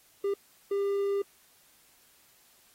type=tone bursts at uneven times; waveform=triangle; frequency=399.2 Hz; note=G4; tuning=32 cents sharp; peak=-24 dBFS; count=2; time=0.24-0.34 / 0.71-1.22 s; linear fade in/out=5 ms; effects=white hiss -62 dBFS RMS until 2.74 s + AAC 48 kbps